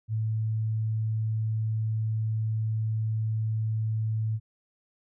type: tone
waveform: sine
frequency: 110 Hz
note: A2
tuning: in tune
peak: -25 dBFS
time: 0.08-4.4 s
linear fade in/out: 50 ms
effects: none